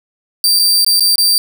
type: tone with dropouts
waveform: sawtooth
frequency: 4678 Hz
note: D8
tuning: 8 cents flat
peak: -6 dBFS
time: 0.44-1.38 s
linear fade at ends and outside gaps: 1 ms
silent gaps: 0.591-0.595 / 0.847-0.864 / 0.997-1.006 / 1.157-1.181 s
effects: none